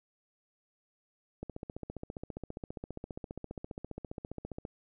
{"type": "click train", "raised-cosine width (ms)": 2, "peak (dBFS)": -26, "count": 49, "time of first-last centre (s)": [1.43, 4.651], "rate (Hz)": 14.9, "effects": []}